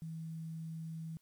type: tone with quantisation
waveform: sine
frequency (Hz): 161.7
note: E3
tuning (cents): -33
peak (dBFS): -40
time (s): 0.02-1.17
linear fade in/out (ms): 0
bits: 11
effects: white hiss -75 dBFS RMS until 1.21 s + MP3 96 kbps